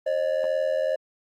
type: ring-modulated tone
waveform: triangle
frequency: 575 Hz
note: D5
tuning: 37 cents flat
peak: -17 dBFS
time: 0.06-0.96 s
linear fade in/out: 10 ms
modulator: 41 Hz
effects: Opus 32 kbps